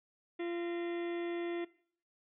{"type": "harmonic tone with a mistuned harmonic", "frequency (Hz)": 344.2, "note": "F4", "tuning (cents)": -25, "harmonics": [1, 2, 3, 4, 5, 6, 7, 8, 9, 10], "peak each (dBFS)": [-35, -47, -55, -54, -52, -50, -56, -58, -64, -57], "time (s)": [0.39, 1.65], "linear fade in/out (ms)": 10, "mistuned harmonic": 5, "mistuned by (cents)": 110, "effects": ["noise-tail reverb RT60 0.5 s tail -18 dB re dry"]}